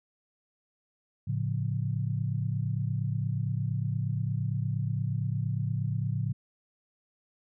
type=chord; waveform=sine; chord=A augmented; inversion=none; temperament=equal; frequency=110 / 138.59 / 174.61 Hz; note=A2 / C#3 / E#3; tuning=0 / 0 / 0 cents; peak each=-30 / -31 / -36 dBFS; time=1.27-6.33 s; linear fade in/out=10 ms; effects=none